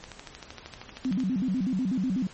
click train, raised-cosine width 0.2 ms, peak -22 dBFS, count 16, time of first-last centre 0.04-1.203 s, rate 12.9 Hz
sine tone with vibrato, 220 Hz, A3, in tune, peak -24 dBFS, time 1.05-2.27 s, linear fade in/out 2 ms, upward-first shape square, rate 8.1 Hz, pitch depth 280 cents each way
effects pink hiss -49 dBFS RMS until 2.33 s + MP3 32 kbps

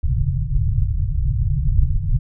pink low-pass noise, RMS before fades -18 dBFS, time 0.03-2.19 s, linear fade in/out 5 ms, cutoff 150 Hz, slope 96 dB/octave, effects none

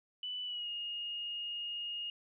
sine tone with pitch glide, 2982 to 2854 Hz, F#7 to F7, +13 to +37 cents, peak -37 dBFS, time 0.23-2.1 s, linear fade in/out 2 ms, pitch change -76 cents, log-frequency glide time 0.44-0.69 s, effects none

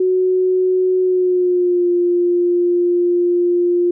sine tone with pitch glide, 369.9 to 351.2 Hz, F#4 to F4, 0 to +10 cents, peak -12 dBFS, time 0-3.91 s, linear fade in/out 5 ms, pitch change -90 cents, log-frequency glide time 1.01-1.89 s, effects none

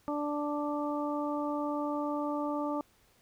harmonic tone, 293.7 Hz, D4, in tune, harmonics 1 / 2 / 3 / 4, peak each -33 / -36 / -38 / -39 dBFS, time 0.08-2.81 s, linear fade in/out 0 ms, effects pink hiss -66 dBFS RMS until 3.21 s

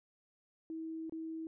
sine tone with dropouts, 322.5 Hz, E4, 38 cents flat, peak -39 dBFS, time 0.7-1.47 s, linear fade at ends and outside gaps 1 ms, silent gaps 1.096-1.123 s, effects none

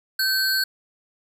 square tone pair together, 1545 / 4367 Hz, G6 / C#8, -26 / -27 cents, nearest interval octave + tritone, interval 1799 cents, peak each -23 dBFS, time 0.19-0.64 s, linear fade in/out 5 ms, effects none

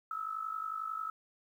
sine tone with amplitude modulation, 1300 Hz, E6, 24 cents flat, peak -32 dBFS, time 0.11-1.1 s, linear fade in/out 2 ms, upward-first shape sine, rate 51.1 Hz, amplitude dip 75%, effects 11-bit

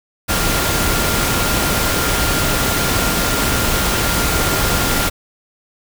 sine tone in noise, 1396.9 Hz, F6, in tune, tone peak -25 dBFS, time 0.28-5.1 s, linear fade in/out 20 ms, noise pink, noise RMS -17 dBFS, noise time 0.28-5.1 s, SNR -11 dB, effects none

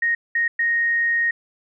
sine tone bursts at uneven times, 1864.7 Hz, A#6, in tune, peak -17 dBFS, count 3, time 0.02-0.15 / 0.35-0.48 / 0.59-1.31 s, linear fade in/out 5 ms, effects none

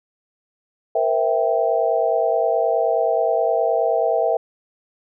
sine chord, C dominant seventh, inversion third, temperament equal with one note detuned, 466.2 / 515.7 / 659.3 / 784 Hz, Bb4 / C5 / E5 / G5, 0 / -25 / 0 / 0 cents, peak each -22 / -24 / -19 / -24 dBFS, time 0.95-4.37 s, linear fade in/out 5 ms, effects none

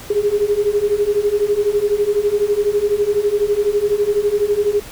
sine beating tone pair, 405 / 417 Hz, G#4 / G#4, -43 / +7 cents, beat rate 12 Hz, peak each -18 / -16 dBFS, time 0.1-4.8 s, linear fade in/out 5 ms, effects pink hiss -36 dBFS RMS until 4.91 s

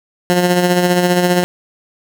15% pulse tone with tremolo, 178.1 Hz, F3, 34 cents sharp, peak -3 dBFS, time 0.3-1.44 s, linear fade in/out 0 ms, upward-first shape sine, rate 15 Hz, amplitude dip 45%, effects 7-bit

